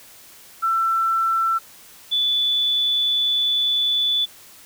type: tone pair in turn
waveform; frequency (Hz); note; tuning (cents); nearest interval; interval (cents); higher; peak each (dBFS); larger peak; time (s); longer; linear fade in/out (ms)
sine; 1340 / 3470; E6 / A7; +28 / -25; octave + major third; 1647; second; -17; neither; 0.62-1.59 / 2.11-4.26; second; 20
effects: white hiss -46 dBFS RMS until 4.65 s